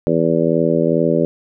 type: harmonic tone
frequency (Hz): 82.41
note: E2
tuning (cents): 0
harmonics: 2 / 3 / 4 / 5 / 6 / 7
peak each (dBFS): -20 / -20 / -20 / -20 / -20 / -20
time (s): 0.07-1.25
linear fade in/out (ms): 0
effects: none